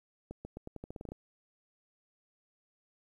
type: accelerating click train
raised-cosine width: 2 ms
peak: -29 dBFS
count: 12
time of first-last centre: 0.31-1.12 s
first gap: 140 ms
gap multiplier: 0.86
effects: 11-bit